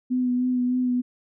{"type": "tone with vibrato", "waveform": "sine", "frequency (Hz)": 250, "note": "B3", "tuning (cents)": 21, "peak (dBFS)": -20, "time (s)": [0.1, 1.02], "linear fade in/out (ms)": 20, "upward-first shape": "sine", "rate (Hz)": 3.3, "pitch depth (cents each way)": 21, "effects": []}